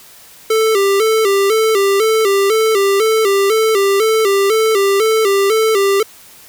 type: tone with vibrato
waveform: square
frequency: 417.6 Hz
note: G#4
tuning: 10 cents sharp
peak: -11 dBFS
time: 0.5-6.03 s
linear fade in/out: 5 ms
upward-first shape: square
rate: 2 Hz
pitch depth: 95 cents each way
effects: white hiss -41 dBFS RMS until 6.48 s